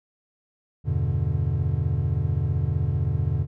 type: chord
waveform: triangle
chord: E minor seventh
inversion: none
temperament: equal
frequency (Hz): 82.41 / 98 / 123.47 / 146.83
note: E2 / G2 / B2 / D3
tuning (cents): 0 / 0 / 0 / 0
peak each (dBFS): -25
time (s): 0.84-3.47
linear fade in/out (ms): 50
effects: none